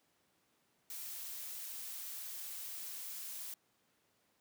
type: noise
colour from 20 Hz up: blue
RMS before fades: -45 dBFS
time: 0.9-3.54 s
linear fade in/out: 2 ms
effects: pink hiss -75 dBFS RMS until 4.4 s + high-pass 150 Hz 12 dB/octave